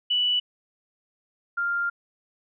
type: tone pair in turn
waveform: sine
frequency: 2960 / 1396.9 Hz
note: F#7 / F6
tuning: 0 / 0 cents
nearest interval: octave + minor second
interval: 1300 cents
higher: first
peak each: -20 / -23 dBFS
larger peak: first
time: 0.1-0.4 / 1.57-1.9 s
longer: second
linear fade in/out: 10 ms
effects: none